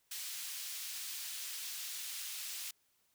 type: high-pass noise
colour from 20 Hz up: pink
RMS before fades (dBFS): -43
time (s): 0.11-2.71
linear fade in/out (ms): 5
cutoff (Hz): 3300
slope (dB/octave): 12
effects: white hiss -75 dBFS RMS until 3.14 s